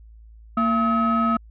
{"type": "tone cluster", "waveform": "sine", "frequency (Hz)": [230.2, 675, 1280], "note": ["A#3", "E5", "D#6"], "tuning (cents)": [-22, 41, 49], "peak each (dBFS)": [-19, -27, -19], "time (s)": [0.57, 1.37], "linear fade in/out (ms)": 5, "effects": ["tanh soft clip ceiling -13 dBFS", "added 55 Hz sine -43 dBFS peak until 1.5 s"]}